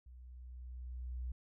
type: tone with level ramp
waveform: sine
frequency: 62 Hz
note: B1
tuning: 7 cents sharp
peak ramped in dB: -52 to -37 dBFS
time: 0.06-1.32 s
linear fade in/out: 5 ms
effects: none